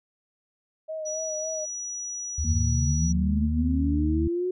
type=tone with vibrato; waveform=sine; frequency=624 Hz; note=D#5; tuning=5 cents sharp; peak=-30 dBFS; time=0.88-1.66 s; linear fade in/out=20 ms; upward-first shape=sine; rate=3.6 Hz; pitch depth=33 cents each way
type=tone; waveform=sine; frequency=5850 Hz; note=F#8; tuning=21 cents flat; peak=-31 dBFS; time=1.05-3.13 s; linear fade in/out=20 ms
type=linear sweep; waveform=sine; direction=up; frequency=70.8 to 370 Hz; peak=-24 dBFS; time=2.38-4.51 s; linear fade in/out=5 ms
type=harmonic tone; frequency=77 Hz; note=D#2; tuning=17 cents flat; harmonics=1 / 2 / 3; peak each=-24 / -34 / -32 dBFS; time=2.44-4.28 s; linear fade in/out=5 ms
effects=none